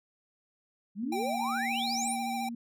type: exponential sweep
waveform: sine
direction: up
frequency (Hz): 185 to 11150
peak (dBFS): -32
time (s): 0.95-2.17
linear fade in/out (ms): 50
type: tone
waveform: sine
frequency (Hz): 234.3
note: A#3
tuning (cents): +9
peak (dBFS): -35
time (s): 1.03-2.55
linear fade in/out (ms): 5
type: tone with vibrato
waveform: square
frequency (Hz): 784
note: G5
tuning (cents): 0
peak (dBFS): -33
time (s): 1.12-2.49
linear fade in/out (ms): 5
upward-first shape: sine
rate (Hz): 14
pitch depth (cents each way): 37
effects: none